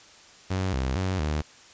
sawtooth tone with pitch steps, 94.1 / 65.4 / 93.7 / 75.7 Hz, F#2 / C2 / F#2 / D#2, +30 / 0 / +22 / -47 cents, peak -21 dBFS, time 0.5-1.42 s, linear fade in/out 10 ms, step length 230 ms, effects white hiss -51 dBFS RMS until 1.73 s + resampled to 16000 Hz

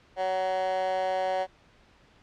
15% pulse tone with high-pass filter, 187.1 Hz, F#3, 20 cents sharp, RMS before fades -28 dBFS, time 0.16-1.47 s, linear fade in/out 50 ms, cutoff 650 Hz, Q 6.1, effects pink hiss -59 dBFS RMS until 2.22 s + low-pass 4000 Hz 12 dB/octave

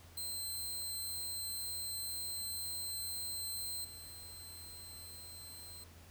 10% pulse tone with level steps, 4114 Hz, C8, 30 cents flat, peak -32 / -42 dBFS, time 0.17-5.84 s, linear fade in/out 5 ms, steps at 3.84 s, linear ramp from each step 10 ms, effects added 84 Hz sine -57 dBFS peak until 6.1 s + pink hiss -60 dBFS RMS until 6.1 s

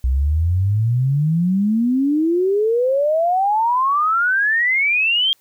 sine exponential sweep, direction up, 61.74 to 3244 Hz, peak -14 dBFS, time 0.04-5.33 s, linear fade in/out 0 ms, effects white hiss -59 dBFS RMS until 5.4 s

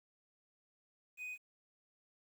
triangle tone with quantisation, 2496 Hz, D#7, 5 cents sharp, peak -40 dBFS, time 1.17-1.38 s, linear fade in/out 50 ms, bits 11, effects none

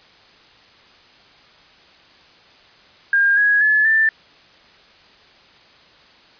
sine tone with pitch steps, 1610 / 1662.9 / 1717.6 / 1774.1 Hz, G6 / G#6 / A6 / A6, +46 / +2 / -42 / +14 cents, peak -12 dBFS, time 3.13-4.09 s, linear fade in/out 2 ms, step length 240 ms, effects white hiss -49 dBFS RMS until 6.39 s + resampled to 11025 Hz

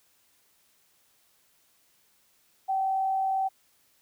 sine tone with frequency modulation, 769 Hz, G5, 33 cents flat, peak -24 dBFS, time 2.68-3.49 s, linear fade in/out 20 ms, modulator 42.1 Hz, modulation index 0.26, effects white hiss -66 dBFS RMS until 4.01 s

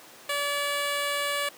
10% pulse tone, 574 Hz, D5, 40 cents flat, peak -18 dBFS, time 0.29-1.49 s, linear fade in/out 5 ms, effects pink hiss -48 dBFS RMS until 1.57 s + high-pass 300 Hz 12 dB/octave

